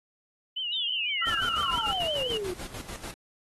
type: tone with vibrato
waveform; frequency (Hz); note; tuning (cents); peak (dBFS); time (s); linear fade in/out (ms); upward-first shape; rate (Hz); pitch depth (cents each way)
sine; 2960; F#7; 0; -29; 0.56-2.38; 10; triangle; 5.9; 110
type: exponential sweep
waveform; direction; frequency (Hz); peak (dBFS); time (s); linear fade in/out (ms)
sine; down; 3862 to 347.1; -30; 0.72-2.54; 10
type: tone bursts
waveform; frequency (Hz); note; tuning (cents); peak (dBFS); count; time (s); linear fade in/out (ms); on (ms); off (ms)
sine; 1354; E6; +46; -27; 14; 1.22-1.913; 2; 30; 21
type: noise with tremolo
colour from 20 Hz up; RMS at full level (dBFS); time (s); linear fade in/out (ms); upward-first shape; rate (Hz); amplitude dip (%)
pink; -39; 1.27-3.14; 0; square; 6.8; 65
effects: AAC 32 kbps